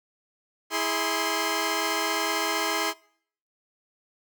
10% pulse tone cluster, 325.7 / 414.9 / 1045 Hz, E4 / G#4 / C6, -21 / -2 / -2 cents, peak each -21 dBFS, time 0.7-2.94 s, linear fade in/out 50 ms, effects noise-tail reverb RT60 0.6 s tail -23 dB re dry

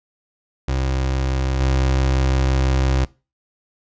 30% pulse tone with level steps, 65.9 Hz, C2, 13 cents sharp, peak -16 / -13 dBFS, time 0.68-3.05 s, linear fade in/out 5 ms, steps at 1.6 s, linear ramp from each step 10 ms, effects noise-tail reverb RT60 0.3 s tail -21 dB re dry + resampled to 16000 Hz

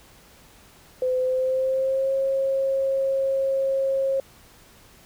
sine tone with pitch glide, 510 to 539.4 Hz, C5 to C#5, -44 to -47 cents, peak -20 dBFS, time 1.02-4.2 s, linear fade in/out 2 ms, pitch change +97 cents, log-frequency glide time 1.18-2.13 s, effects pink hiss -52 dBFS RMS until 5.05 s

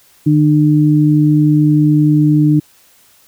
sine tone pair together, 150.93 / 301.1 Hz, D3 / D4, +48 / +43 cents, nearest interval octave, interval 1195 cents, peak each -10 dBFS, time 0.26-2.6 s, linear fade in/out 10 ms, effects white hiss -49 dBFS RMS until 3.27 s

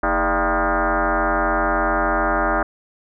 sine tone with frequency modulation, 319.5 Hz, D#4, 46 cents sharp, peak -16 dBFS, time 0.03-2.63 s, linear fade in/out 5 ms, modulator 183 Hz, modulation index 6.9, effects none

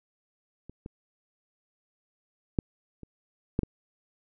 clicks, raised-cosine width 3 ms, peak -30 / -26 / -11 / -30 / -11 / -16 dBFS, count 6, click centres 0.696 / 0.861 / 2.588 / 3.033 / 3.591 / 3.633 s, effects none

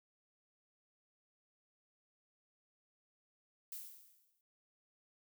violet noise with exponential decay, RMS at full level -44 dBFS, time 3.72-4.41 s, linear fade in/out 1 ms, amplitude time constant 150 ms, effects none

